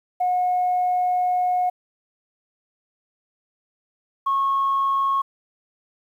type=tone pair in turn; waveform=sine; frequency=725 / 1093.8 Hz; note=F#5 / C#6; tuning=-35 / -23 cents; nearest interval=perfect fifth; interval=712 cents; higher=second; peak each=-17 dBFS; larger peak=neither; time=0.2-1.7 / 4.26-5.22 s; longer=first; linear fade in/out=10 ms; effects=tanh soft clip ceiling -14 dBFS + 9-bit